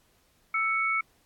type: tone pair together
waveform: sine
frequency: 1318.5 / 2220 Hz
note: E6 / C#7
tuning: 0 / +2 cents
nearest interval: major sixth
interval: 902 cents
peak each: -28 / -26 dBFS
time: 0.54-1.01 s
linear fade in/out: 5 ms
effects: pink hiss -66 dBFS RMS until 1.25 s + AAC 64 kbps